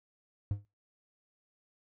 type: tone with exponential decay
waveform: triangle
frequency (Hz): 101.3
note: G#2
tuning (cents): -43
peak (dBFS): -24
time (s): 0.51-0.65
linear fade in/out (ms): 0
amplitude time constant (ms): 30
effects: noise-tail reverb RT60 0.2 s tail -18 dB re dry